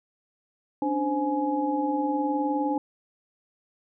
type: tone cluster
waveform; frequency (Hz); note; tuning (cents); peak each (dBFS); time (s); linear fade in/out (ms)
sine; 274.9 / 294.4 / 521 / 839; C#4 / D4 / C5 / G#5; -14 / +4 / -7 / +17; -35 / -26 / -32 / -28; 0.82-2.78; 2
effects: none